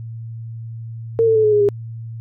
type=tone with pitch steps; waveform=sine; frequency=456.1 / 445.7 / 435.5 / 425.6 / 415.8 / 406.3 Hz; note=A#4 / A4 / A4 / G#4 / G#4 / G#4; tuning=-38 / +22 / -18 / +42 / +2 / -38 cents; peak=-11 dBFS; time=1.19-1.688 s; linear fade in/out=0 ms; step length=83 ms; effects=added 114 Hz sine -28 dBFS peak until 2.2 s